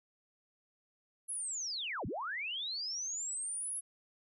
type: linear two-way sweep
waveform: sine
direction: down then up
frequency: 10910 to 64.3 to 10910 Hz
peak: -36 dBFS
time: 1.28-3.81 s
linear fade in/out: 20 ms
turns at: 2.06 s
effects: none